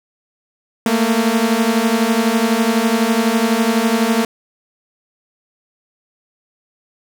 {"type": "beating tone pair", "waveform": "sawtooth", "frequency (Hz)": [220, 232], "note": ["A3", "A#3"], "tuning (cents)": [0, -8], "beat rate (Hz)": 12, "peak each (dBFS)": [-13, -12], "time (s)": [0.86, 4.25], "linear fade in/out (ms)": 2, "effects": []}